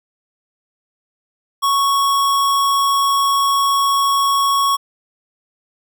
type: tone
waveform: square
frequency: 1108.7 Hz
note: C#6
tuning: in tune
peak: -14 dBFS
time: 1.62-4.77 s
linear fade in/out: 20 ms
effects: none